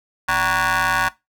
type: ring-modulated tone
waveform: 20% pulse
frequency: 176.7 Hz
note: F3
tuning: 21 cents sharp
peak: -9 dBFS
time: 0.28-1.09 s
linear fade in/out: 10 ms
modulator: 1290 Hz
effects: noise-tail reverb RT60 0.2 s tail -19 dB re dry